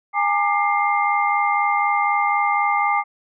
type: tone cluster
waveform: sine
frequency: 818 / 902 / 1194 / 2106 Hz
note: G#5 / A5 / D6 / C7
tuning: -26 / +43 / +28 / +11 cents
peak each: -20 / -26 / -21 / -23 dBFS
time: 0.13-3.04 s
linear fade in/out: 50 ms
effects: none